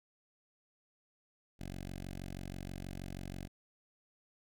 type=tone with notch filter; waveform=10% pulse; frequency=46.25 Hz; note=F#1; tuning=in tune; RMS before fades=-44 dBFS; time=1.59-3.48 s; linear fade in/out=20 ms; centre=1100 Hz; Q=1.3; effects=none